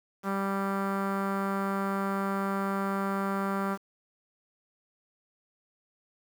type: tone with low-pass filter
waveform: sawtooth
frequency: 196 Hz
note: G3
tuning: in tune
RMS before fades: -30 dBFS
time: 0.23-3.78 s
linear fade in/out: 50 ms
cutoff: 1300 Hz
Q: 3.5
effects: 8-bit